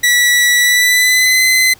sawtooth tone with pitch glide, 1949 to 2041 Hz, B6 to C7, -23 to -44 cents, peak -5 dBFS, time 0.03-1.74 s, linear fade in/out 10 ms, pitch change +79 cents, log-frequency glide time 0.58-1.43 s, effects pink hiss -44 dBFS RMS until 1.79 s

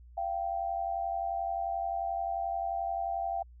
sine tone pair together, 686 / 777.4 Hz, F5 / G5, -31 / -15 cents, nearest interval major second, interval 216 cents, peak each -33 / -33 dBFS, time 0.17-3.43 s, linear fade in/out 10 ms, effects added 60 Hz sine -50 dBFS peak until 3.6 s

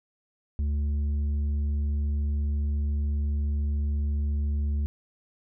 triangle tone with tanh clipping, 72.9 Hz, D2, 12 cents flat, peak -25 dBFS, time 0.59-4.86 s, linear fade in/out 0 ms, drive 10 dB, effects none

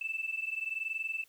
sine tone pair together, 2633 / 2654 Hz, E7 / E7, -3 / +11 cents, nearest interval unison, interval 14 cents, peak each -35 / -36 dBFS, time 0.01-1.24 s, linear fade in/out 5 ms, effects tanh soft clip ceiling -26 dBFS + white hiss -65 dBFS RMS until 1.28 s

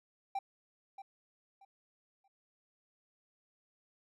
triangle tone with echo, 784 Hz, G5, in tune, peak -31 dBFS, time 0.35-0.39 s, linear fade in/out 5 ms, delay 630 ms, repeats 3, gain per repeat -12 dB, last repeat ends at 2.28 s, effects none

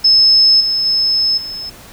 sine tone with level steps, 5210 Hz, E8, 21 cents flat, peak -6 / -13 / -11 / -23 dBFS, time 0.04-1.7 s, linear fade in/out 10 ms, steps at 0.6 / 0.85 / 1.37 s, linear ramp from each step 10 ms, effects pink hiss -38 dBFS RMS until 1.92 s

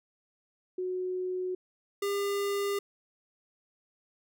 sine / square tone pair in turn, 367.3 / 401.9 Hz, F#4 / G4, -13 / +43 cents, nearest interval major second, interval 156 cents, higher second, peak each -30 / -29 dBFS, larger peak second, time 0.78-1.55 / 2.02-2.79 s, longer neither, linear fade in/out 5 ms, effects none

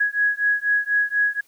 sine beating tone pair, 1665 / 1669.1 Hz, G#6 / G#6, +4 / +8 cents, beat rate 4.1 Hz, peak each -21 dBFS, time 0-1.41 s, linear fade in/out 10 ms, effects white hiss -59 dBFS RMS until 1.47 s

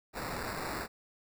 blue noise with sample-and-hold, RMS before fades -38 dBFS, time 0.13-0.88 s, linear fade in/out 50 ms, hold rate 3150 Hz, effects none

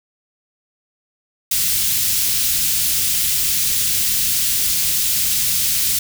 white band-stop noise, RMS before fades -18 dBFS, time 1.51-5.99 s, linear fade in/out 5 ms, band 150 to 3000 Hz, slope 12 dB/octave, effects none

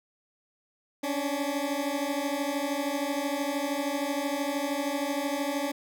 20% pulse beating tone pair, 277.2 / 290.2 Hz, C#4 / D4, 0 / -21 cents, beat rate 13 Hz, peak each -26 dBFS, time 1.03-5.72 s, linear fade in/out 10 ms, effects none

